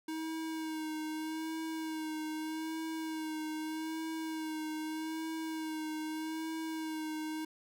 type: tone with vibrato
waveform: square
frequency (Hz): 316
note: D#4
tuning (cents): +27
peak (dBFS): -37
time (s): 0.08-7.45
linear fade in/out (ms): 5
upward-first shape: sine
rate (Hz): 0.81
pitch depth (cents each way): 28
effects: none